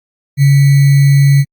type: tone with sample-and-hold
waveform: sine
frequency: 139.9 Hz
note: C#3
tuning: 16 cents sharp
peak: -4 dBFS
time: 0.37-1.45 s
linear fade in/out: 50 ms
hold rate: 2100 Hz
effects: Opus 48 kbps